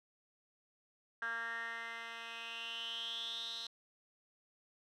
10% pulse tone with band-pass filter sweep, 230.2 Hz, A#3, 22 cents flat, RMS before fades -43 dBFS, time 1.22-3.67 s, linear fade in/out 2 ms, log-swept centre 1600 to 4100 Hz, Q 8.1, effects none

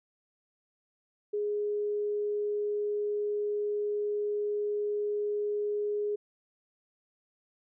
sine tone, 415.3 Hz, G#4, in tune, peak -28 dBFS, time 1.33-6.16 s, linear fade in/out 10 ms, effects none

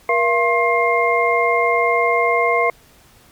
sine tone cluster, 475.4 / 681 / 1068 / 2117 Hz, A#4 / F5 / C6 / C7, +34 / -44 / +35 / +20 cents, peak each -19 dBFS, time 0.09-2.7 s, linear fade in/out 2 ms, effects pink hiss -50 dBFS RMS until 3.31 s + MP3 96 kbps

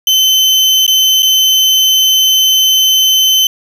35% pulse tone with dropouts, 3064 Hz, G7, 40 cents flat, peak -5 dBFS, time 0.07-3.47 s, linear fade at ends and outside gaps 2 ms, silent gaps 0.865-0.878 / 1.223-1.229 s, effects none

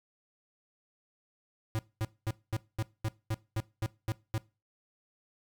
square tone bursts, 110 Hz, A2, in tune, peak -30 dBFS, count 11, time 1.75-4.379 s, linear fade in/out 0 ms, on 39 ms, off 220 ms, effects noise-tail reverb RT60 0.3 s tail -21 dB re dry

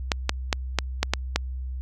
clicks, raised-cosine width 0.2 ms, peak -3 dBFS, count 7, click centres 0.118 / 0.294 / 0.528 / 0.787 / 1.03 / 1.136 / 1.36 s, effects added 64 Hz sine -29 dBFS peak until 1.81 s

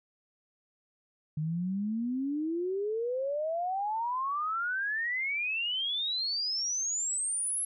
sine exponential sweep, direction up, 150 to 11175 Hz, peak -29 dBFS, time 1.37-7.65 s, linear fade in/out 5 ms, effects none

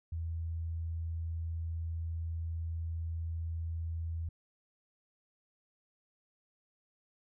sine tone, 82.41 Hz, E2, in tune, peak -34 dBFS, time 0.12-4.29 s, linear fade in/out 5 ms, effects none

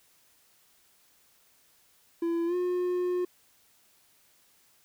triangle tone with pitch glide, 336.8 to 358.9 Hz, E4 to F4, +37 to +47 cents, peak -24 dBFS, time 2.22-3.25 s, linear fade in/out 5 ms, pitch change +110 cents, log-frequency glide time 2.46-2.55 s, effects white hiss -64 dBFS RMS until 4.84 s

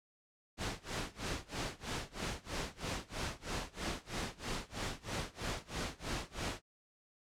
pink noise with tremolo, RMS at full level -37 dBFS, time 0.57-6.62 s, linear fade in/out 50 ms, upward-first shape sine, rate 3.1 Hz, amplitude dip 95%, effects low-pass 7000 Hz 12 dB/octave

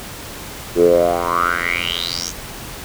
10% pulse tone with band-pass filter sweep, 86.3 Hz, F2, 20 cents flat, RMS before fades -17 dBFS, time 0.75-2.33 s, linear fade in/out 50 ms, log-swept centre 370 to 6600 Hz, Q 7.1, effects pink hiss -32 dBFS RMS until 2.84 s

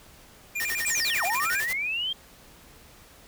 square tone with vibrato, 2100 Hz, C7, 6 cents sharp, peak -28 dBFS, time 0.55-1.61 s, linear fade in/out 10 ms, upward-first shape square, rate 10 Hz, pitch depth 230 cents each way
white noise with tremolo, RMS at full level -32 dBFS, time 0.6-1.73 s, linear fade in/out 2 ms, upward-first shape sine, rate 11 Hz, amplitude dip 80%
sine linear two-way sweep, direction down then up, 8260 to 660 to 3233 Hz, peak -26 dBFS, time 0.86-2.13 s, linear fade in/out 5 ms, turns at 1.24 s
effects pink hiss -52 dBFS RMS until 3.27 s

